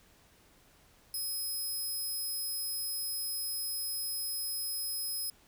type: tone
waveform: 5% pulse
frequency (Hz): 5100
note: D#8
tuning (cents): +42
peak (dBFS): -28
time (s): 1.14-5.3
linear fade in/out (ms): 2
effects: pink hiss -63 dBFS RMS until 5.47 s